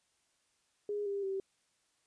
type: tone with pitch steps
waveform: sine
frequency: 412.6 / 399.5 / 386.8 Hz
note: G#4 / G4 / G4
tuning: -11 / +33 / -23 cents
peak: -33 dBFS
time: 0.89-1.4 s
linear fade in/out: 2 ms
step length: 170 ms
effects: white hiss -75 dBFS RMS until 2.06 s + resampled to 22050 Hz